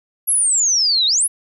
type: exponential two-way sweep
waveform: sine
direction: down then up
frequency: 11510 to 3684 to 11510 Hz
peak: -13 dBFS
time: 0.27-1.28 s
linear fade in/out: 20 ms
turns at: 1.06 s
effects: none